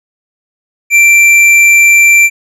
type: tone with hard clipping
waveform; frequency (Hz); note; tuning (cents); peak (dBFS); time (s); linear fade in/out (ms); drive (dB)
sine; 2352; D7; +2; -4; 0.9-2.3; 50; 8
effects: none